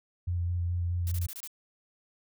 sine tone with vibrato, 87.31 Hz, F2, in tune, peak -27 dBFS, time 0.27-1.27 s, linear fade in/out 10 ms, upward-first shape square, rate 4.7 Hz, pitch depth 15 cents each way
blue noise bursts, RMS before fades -41 dBFS, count 6, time 1.07-1.475 s, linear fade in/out 0 ms, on 45 ms, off 27 ms
effects none

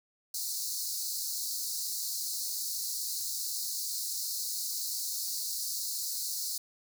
pink high-pass noise, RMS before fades -35 dBFS, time 0.34-6.58 s, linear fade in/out 5 ms, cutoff 4100 Hz, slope 96 dB/octave, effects none

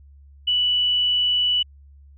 sine tone, 2960 Hz, F#7, in tune, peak -17 dBFS, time 0.47-1.63 s, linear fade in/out 10 ms, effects added 70 Hz sine -45 dBFS peak until 2.17 s

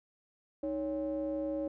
triangle ring-modulated tone, 123.47 Hz, B2, in tune, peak -27 dBFS, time 0.63-1.68 s, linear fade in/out 5 ms, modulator 435 Hz, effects none

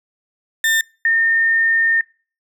35% pulse / sine tone pair in turn, 1800 / 1820.9 Hz, A6 / A#6, +39 / -41 cents, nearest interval unison, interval 20 cents, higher second, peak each -12 dBFS, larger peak neither, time 0.64-0.81 / 1.05-2.01 s, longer second, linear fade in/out 2 ms, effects noise-tail reverb RT60 0.4 s tail -26 dB re dry

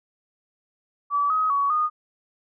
sine tone with pitch steps, 1150 / 1265 / 1125 / 1230 Hz, D6 / D#6 / C#6 / D#6, -37 / +28 / +25 / -20 cents, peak -19 dBFS, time 1.1-1.9 s, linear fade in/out 50 ms, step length 200 ms, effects none

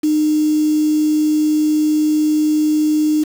sine tone with quantisation, 305.1 Hz, D#4, 34 cents flat, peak -12 dBFS, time 0.03-3.24 s, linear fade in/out 10 ms, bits 5, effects none

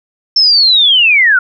sine linear sweep, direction down, 5360 to 1396.9 Hz, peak -5 dBFS, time 0.36-1.39 s, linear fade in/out 5 ms, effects none

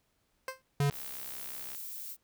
15% pulse tone with exponential decay, 523.3 Hz, C5, in tune, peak -26 dBFS, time 0.48-0.62 s, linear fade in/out 2 ms, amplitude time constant 29 ms
square tone, 142.2 Hz, C#3, 45 cents sharp, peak -26 dBFS, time 0.8-0.9 s, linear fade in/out 2 ms
violet noise, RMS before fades -42 dBFS, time 0.91-2.17 s, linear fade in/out 50 ms
click train, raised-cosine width 0.2 ms, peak -30 dBFS, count 56, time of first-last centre 0.91-1.748 s, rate 65.6 Hz
effects pink hiss -75 dBFS RMS until 2.23 s

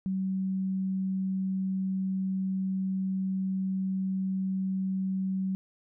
sine tone, 190 Hz, F#3, 46 cents sharp, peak -27 dBFS, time 0.06-5.55 s, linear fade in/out 0 ms, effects none

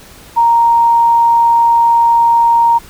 sine tone, 932 Hz, A#5, 1 cent flat, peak -6 dBFS, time 0.36-2.79 s, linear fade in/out 20 ms, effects pink hiss -38 dBFS RMS until 2.89 s

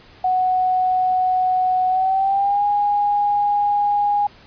sine tone with pitch glide, 740 to 821.1 Hz, F#5 to G#5, 0 to -20 cents, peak -15 dBFS, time 0.24-4.27 s, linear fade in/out 5 ms, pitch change +180 cents, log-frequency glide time 1.88-2.64 s, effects pink hiss -47 dBFS RMS until 4.46 s + resampled to 11025 Hz

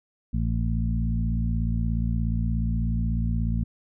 harmonic tone with a mistuned harmonic, 56.7 Hz, A#1, 47 cents flat, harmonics 1 / 2 / 3 / 4, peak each -25 / -28 / -30 / -31 dBFS, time 0.33-3.64 s, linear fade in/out 10 ms, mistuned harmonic 1, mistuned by -18 cents, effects none

